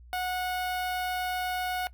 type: tone with notch filter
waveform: sawtooth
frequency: 732 Hz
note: F#5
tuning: 19 cents flat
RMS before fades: -31 dBFS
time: 0.13-1.87 s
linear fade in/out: 0 ms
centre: 6900 Hz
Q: 1.1
effects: noise-tail reverb RT60 0.1 s tail -18 dB re dry + added 60 Hz sine -48 dBFS peak until 1.93 s